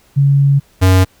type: tone pair in turn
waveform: sine / square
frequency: 139.9 / 93.37 Hz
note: C#3 / F#2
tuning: +16 / +16 cents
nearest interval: perfect fifth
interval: 700 cents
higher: first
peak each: -7 dBFS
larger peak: neither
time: 0.16-0.6 / 0.81-1.05 s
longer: first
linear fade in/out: 20 ms
effects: pink hiss -51 dBFS RMS until 1.2 s